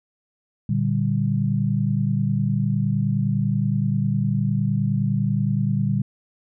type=chord; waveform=sine; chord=G minor; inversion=first; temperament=equal; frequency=116.54 / 146.83 / 196 Hz; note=Bb2 / D3 / G3; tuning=0 / 0 / 0 cents; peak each=-23 dBFS; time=0.69-6.02 s; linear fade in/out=5 ms; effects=none